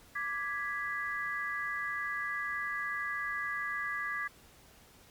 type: chord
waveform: sine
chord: G# diminished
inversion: second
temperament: equal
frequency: 1174.7 / 1661.2 / 1975.5 Hz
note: D6 / G#6 / B6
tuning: 0 / 0 / 0 cents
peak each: -39 / -36 / -38 dBFS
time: 0.15-4.28 s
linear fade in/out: 10 ms
effects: pink hiss -59 dBFS RMS until 5.1 s + Opus 48 kbps